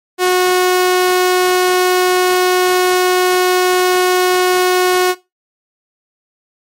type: tone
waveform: sawtooth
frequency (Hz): 364.9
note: F#4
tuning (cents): -24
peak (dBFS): -6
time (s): 0.18-5.15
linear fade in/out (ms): 50
effects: noise-tail reverb RT60 0.2 s tail -17 dB re dry + MP3 64 kbps